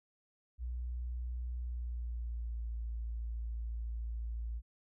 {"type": "tone with pitch glide", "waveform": "sine", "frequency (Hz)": [60.7, 56.96], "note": ["B1", "A#1"], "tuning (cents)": [-29, -39], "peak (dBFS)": -36, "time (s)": [0.58, 4.62], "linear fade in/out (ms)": 50, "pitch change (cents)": -110, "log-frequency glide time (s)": [1.56, 2.7], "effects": []}